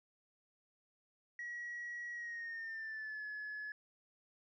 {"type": "tone with pitch glide", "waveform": "sine", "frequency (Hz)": [1915, 1706.1], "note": ["A#6", "G#6"], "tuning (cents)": [46, 46], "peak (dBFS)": -40, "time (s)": [1.39, 3.72], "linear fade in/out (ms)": 2, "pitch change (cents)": -200, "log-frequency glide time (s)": [2.12, 3.25], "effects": ["tanh soft clip ceiling -39 dBFS"]}